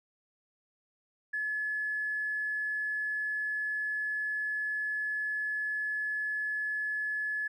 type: tone with tanh clipping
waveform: triangle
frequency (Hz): 1711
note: A6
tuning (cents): -49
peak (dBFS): -30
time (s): 1.33-7.48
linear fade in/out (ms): 10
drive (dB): 3
effects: none